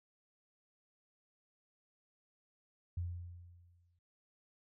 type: tone with exponential decay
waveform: sine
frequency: 87.31 Hz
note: F2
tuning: in tune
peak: -34 dBFS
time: 2.97-3.99 s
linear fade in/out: 5 ms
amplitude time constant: 220 ms
effects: noise-tail reverb RT60 0.7 s tail -26 dB re dry